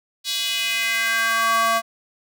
square tone with high-pass filter sweep, 227.1 Hz, A#3, 45 cents flat, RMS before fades -21 dBFS, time 0.24-1.82 s, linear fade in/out 50 ms, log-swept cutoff 3900 to 860 Hz, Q 2.9, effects none

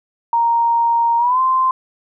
sine tone with pitch glide, 932.3 to 1040.4 Hz, A#5 to C6, 0 to -10 cents, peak -12 dBFS, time 0.33-1.71 s, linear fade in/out 2 ms, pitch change +190 cents, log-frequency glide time 1.18-1.4 s, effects none

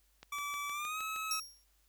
click train, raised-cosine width 0.2 ms, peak -31 dBFS, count 7, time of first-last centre 0.23-1.162 s, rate 6.44 Hz
25% pulse tone with pitch glide, 1154 to 1287.9 Hz, D6 to E6, -31 to -41 cents, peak -33 dBFS, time 0.32-1.4 s, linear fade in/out 5 ms, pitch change +190 cents, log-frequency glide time 0.71-1.01 s
sawtooth tone with exponential decay, 5588 Hz, F8, in tune, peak -28 dBFS, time 1.31-1.64 s, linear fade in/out 2 ms, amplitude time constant 70 ms
effects added 50 Hz sine -70 dBFS peak until 1.88 s + white hiss -73 dBFS RMS until 1.88 s

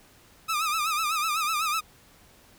sawtooth tone with vibrato, 1253 Hz, D#6, 12 cents sharp, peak -21 dBFS, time 0.48-1.81 s, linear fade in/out 20 ms, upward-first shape sine, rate 8 Hz, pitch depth 97 cents each way, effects pink hiss -56 dBFS RMS until 2.58 s

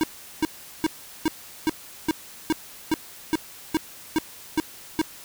square tone bursts, 316.6 Hz, D#4, 30 cents sharp, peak -19 dBFS, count 13, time 0.01-5.015 s, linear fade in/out 0 ms, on 25 ms, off 390 ms, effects white hiss -44 dBFS RMS until 5.24 s

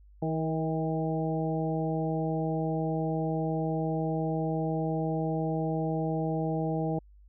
harmonic tone with a mistuned harmonic, 160 Hz, D#3, 49 cents sharp, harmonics 1 / 2 / 3 / 4 / 5, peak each -30 / -33 / -35 / -36 / -37 dBFS, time 0.22-6.99 s, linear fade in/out 5 ms, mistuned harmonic 3, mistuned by -21 cents, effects added 50 Hz sine -52 dBFS peak until 7.28 s

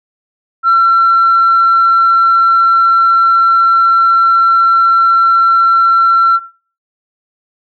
sine tone, 1354 Hz, E6, 46 cents sharp, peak -4 dBFS, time 0.63-6.4 s, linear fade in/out 50 ms, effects noise-tail reverb RT60 0.4 s tail -18 dB re dry + tanh soft clip ceiling -2 dBFS

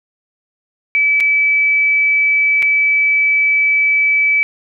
sine tone with dropouts, 2300 Hz, D7, 37 cents flat, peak -10 dBFS, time 0.95-4.43 s, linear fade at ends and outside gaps 0 ms, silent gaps 1.202-1.206 / 2.623-2.627 s, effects none

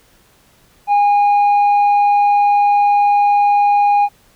sine tone with tanh clipping, 818 Hz, G#5, 26 cents flat, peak -10 dBFS, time 0.87-4.09 s, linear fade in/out 50 ms, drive 3 dB, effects pink hiss -52 dBFS RMS until 4.35 s

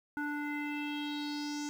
square tone with low-pass filter sweep, 293.7 Hz, D4, in tune, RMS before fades -37 dBFS, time 0.17-1.69 s, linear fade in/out 0 ms, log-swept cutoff 1400 to 6600 Hz, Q 4.5, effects 10-bit

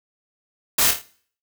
white noise with echo, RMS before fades -18 dBFS, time 0.78-0.91 s, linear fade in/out 5 ms, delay 27 ms, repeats 4, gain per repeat -6 dB, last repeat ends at 1.018 s, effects noise-tail reverb RT60 0.5 s tail -19 dB re dry

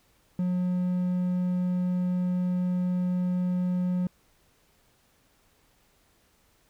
triangle tone with hard clipping, 180.4 Hz, F#3, 44 cents flat, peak -25 dBFS, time 0.39-4.07 s, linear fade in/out 2 ms, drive 6 dB, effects pink hiss -65 dBFS RMS until 6.69 s

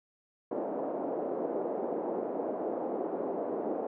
white band-pass noise, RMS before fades -34 dBFS, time 0.51-3.87 s, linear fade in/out 5 ms, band 260 to 640 Hz, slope 24 dB/octave, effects none

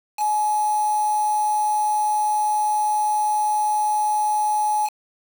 sine tone with quantisation, 845 Hz, G#5, 30 cents sharp, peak -18 dBFS, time 0.17-4.9 s, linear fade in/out 50 ms, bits 5, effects none

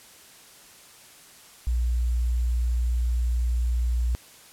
sine tone with sample-and-hold, 60 Hz, B1, 49 cents flat, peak -21 dBFS, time 1.67-4.15 s, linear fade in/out 0 ms, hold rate 7350 Hz, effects white hiss -50 dBFS RMS until 4.52 s + low-pass 12000 Hz 12 dB/octave

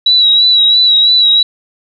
sine tone with vibrato, 3900 Hz, B7, 23 cents flat, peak -5 dBFS, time 0.06-1.43 s, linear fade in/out 5 ms, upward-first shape sine, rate 3 Hz, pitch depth 38 cents each way, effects none

